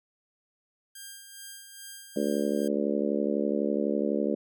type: tone with tremolo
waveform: 5% pulse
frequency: 1600 Hz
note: G6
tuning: 35 cents sharp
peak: -30 dBFS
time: 0.95-2.68 s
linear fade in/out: 5 ms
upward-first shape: sine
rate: 2.4 Hz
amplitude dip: 50%
type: harmonic tone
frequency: 72 Hz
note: D2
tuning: 34 cents flat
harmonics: 3 / 4 / 5 / 6 / 7 / 8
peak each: -30 / -31 / -32 / -33 / -33 / -34 dBFS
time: 2.16-4.35 s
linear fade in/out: 5 ms
effects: none